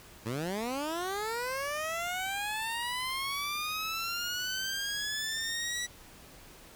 15% pulse linear sweep, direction up, 103.83 to 1956 Hz, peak -26 dBFS, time 0.25-5.87 s, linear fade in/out 20 ms, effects pink hiss -53 dBFS RMS until 6.75 s

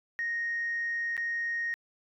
sine tone with dropouts, 1864.7 Hz, A#6, in tune, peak -28 dBFS, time 0.19-1.74 s, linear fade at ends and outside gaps 0 ms, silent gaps 1.167-1.177 s, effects tanh soft clip ceiling -25 dBFS

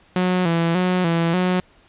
sawtooth tone with vibrato, 174.61 Hz, F3, in tune, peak -13 dBFS, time 0.16-1.6 s, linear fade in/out 2 ms, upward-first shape square, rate 1.7 Hz, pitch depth 75 cents each way, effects pink hiss -54 dBFS RMS until 1.88 s + resampled to 8000 Hz

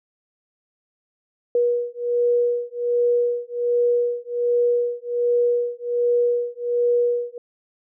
sine beating tone pair, 481 / 482.3 Hz, B4 / B4, -46 / -41 cents, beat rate 1.3 Hz, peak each -21 dBFS, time 1.55-7.38 s, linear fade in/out 2 ms, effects none

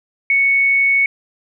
sine tone, 2217 Hz, C#7, in tune, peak -11 dBFS, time 0.3-1.06 s, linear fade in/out 2 ms, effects none

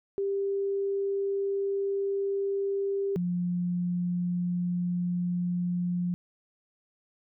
sine tone pair in turn, 395.6 / 176.83 Hz, G4 / F3, +16 / +22 cents, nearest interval octave + major second, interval 1394 cents, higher first, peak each -26 dBFS, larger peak neither, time 0.18-3.16 / 3.16-6.14 s, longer neither, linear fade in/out 0 ms, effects none

